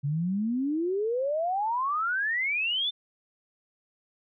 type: exponential sweep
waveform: sine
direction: up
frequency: 137.1 to 3600 Hz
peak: -25 dBFS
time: 0.03-2.91 s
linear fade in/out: 20 ms
effects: none